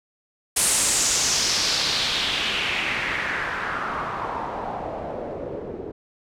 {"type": "noise with low-pass filter sweep", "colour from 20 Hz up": "white", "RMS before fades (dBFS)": -25, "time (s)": [0.56, 5.92], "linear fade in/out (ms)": 10, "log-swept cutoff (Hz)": [9700, 380], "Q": 2.7, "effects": []}